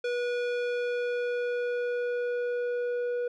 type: tone with low-pass filter sweep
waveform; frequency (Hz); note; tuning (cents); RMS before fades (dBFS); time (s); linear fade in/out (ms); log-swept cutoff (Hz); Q
square; 486.1; B4; -28; -30; 0.04-3.28; 5; 3700 to 1000; 0.82
effects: none

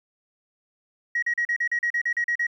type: tone bursts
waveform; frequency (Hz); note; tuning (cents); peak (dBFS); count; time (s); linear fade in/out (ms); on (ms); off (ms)
sine; 1900; A#6; +33; -20; 12; 1.15-2.468; 5; 75; 38
effects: tanh soft clip ceiling -17 dBFS + 10-bit

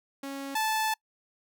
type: tone pair in turn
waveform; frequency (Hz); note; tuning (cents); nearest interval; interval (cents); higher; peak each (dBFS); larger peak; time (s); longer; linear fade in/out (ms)
sawtooth; 275.4 / 874.3; C#4 / A5; -11 / -11; octave + minor sixth; 2000; second; -31 / -22; second; 0.23-0.55 / 0.55-0.94; second; 5
effects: noise-tail reverb RT60 0.1 s tail -26 dB re dry

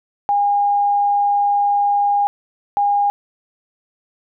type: tone bursts at uneven times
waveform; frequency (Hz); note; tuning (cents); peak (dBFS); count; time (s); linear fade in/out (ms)
sine; 813; G#5; -37; -13; 2; 0.29-2.27 / 2.77-3.1; 0
effects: none

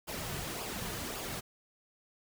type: noise with flanger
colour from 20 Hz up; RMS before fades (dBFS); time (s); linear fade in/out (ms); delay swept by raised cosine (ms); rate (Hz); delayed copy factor
pink; -39; 0.07-1.41; 20; 0.5 to 3.8; 1.8; -0.55
effects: none

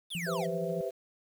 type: exponential sweep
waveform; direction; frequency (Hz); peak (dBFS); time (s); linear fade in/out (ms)
square; down; 3729 to 587.3; -36; 0.1-0.47; 20
type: tone with tremolo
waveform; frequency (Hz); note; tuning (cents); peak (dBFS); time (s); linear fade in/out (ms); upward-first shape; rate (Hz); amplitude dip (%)
sine; 171.1; F3; -35; -33; 0.15-0.81; 0; sine; 13; 55
type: chord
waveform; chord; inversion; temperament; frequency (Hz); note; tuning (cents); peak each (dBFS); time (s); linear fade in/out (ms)
sine; C major seventh; second; equal; 392 / 493.9 / 523.3 / 659.3; G4 / B4 / C5 / E5; 0 / 0 / 0 / 0; -37; 0.26-0.91; 20
effects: 9-bit

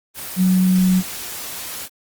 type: tone in noise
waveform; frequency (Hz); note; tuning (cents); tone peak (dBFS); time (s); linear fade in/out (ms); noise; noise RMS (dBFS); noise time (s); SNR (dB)
sine; 184.9; F#3; -1; -12; 0.36-1.03; 50; white; -30; 0.14-1.89; +15
effects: Opus 24 kbps

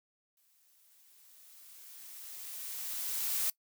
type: noise with exponential growth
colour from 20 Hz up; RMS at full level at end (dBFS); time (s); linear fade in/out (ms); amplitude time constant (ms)
blue; -31; 0.37-3.5; 2; 680
effects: noise-tail reverb RT60 0.1 s tail -22 dB re dry

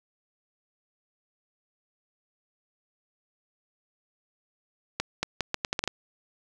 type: accelerating click train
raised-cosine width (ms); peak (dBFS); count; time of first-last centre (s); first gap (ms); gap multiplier
0.2; -9; 9; 5-5.876; 230; 0.77
effects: none

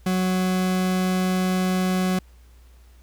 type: tone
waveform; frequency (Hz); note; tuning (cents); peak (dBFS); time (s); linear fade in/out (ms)
40% pulse; 184.9; F#3; -1; -19; 0.06-2.19; 5
effects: added 60 Hz sine -47 dBFS peak until 3.02 s + pink hiss -60 dBFS RMS until 3.02 s

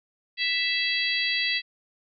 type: harmonic tone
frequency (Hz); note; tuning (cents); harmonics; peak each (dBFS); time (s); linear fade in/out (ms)
660; E5; +2; 3 / 4 / 5 / 6 / 7; -28 / -29 / -30 / -31 / -31; 0.37-1.62; 50
effects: none

